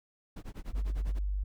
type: noise with tremolo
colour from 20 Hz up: brown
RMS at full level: -39 dBFS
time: 0.36-1.19 s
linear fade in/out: 5 ms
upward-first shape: sine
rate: 10 Hz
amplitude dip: 100%
type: tone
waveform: sine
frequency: 49 Hz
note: G1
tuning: in tune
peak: -29 dBFS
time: 0.73-1.44 s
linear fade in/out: 10 ms
effects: none